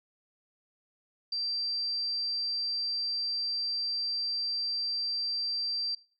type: tone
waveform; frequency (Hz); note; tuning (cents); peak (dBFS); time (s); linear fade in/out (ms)
sine; 4700; D8; +1; -29; 1.32-5.95; 5
effects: noise-tail reverb RT60 0.4 s tail -20 dB re dry + MP3 48 kbps